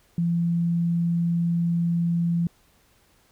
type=tone; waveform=sine; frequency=170.1 Hz; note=F3; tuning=45 cents flat; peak=-20 dBFS; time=0.18-2.47 s; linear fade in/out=2 ms; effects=pink hiss -61 dBFS RMS until 3.31 s